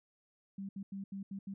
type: tone bursts at uneven times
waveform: sine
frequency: 196 Hz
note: G3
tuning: in tune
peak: -39 dBFS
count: 6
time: 0.58-0.69 / 0.76-0.83 / 0.92-1.04 / 1.12-1.23 / 1.31-1.39 / 1.47-1.54 s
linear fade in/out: 5 ms
effects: none